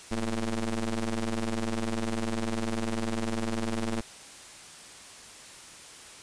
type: ring-modulated tone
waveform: sawtooth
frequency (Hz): 110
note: A2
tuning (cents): 0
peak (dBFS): -21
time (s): 0.11-4.01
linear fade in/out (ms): 5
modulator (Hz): 120
effects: white hiss -47 dBFS RMS until 6.22 s + resampled to 22050 Hz